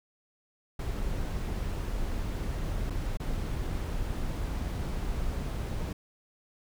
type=noise with dropouts; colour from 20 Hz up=brown; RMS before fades=-32 dBFS; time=0.79-5.93 s; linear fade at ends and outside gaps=5 ms; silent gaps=2.9-2.904 / 3.172-3.198 s; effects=none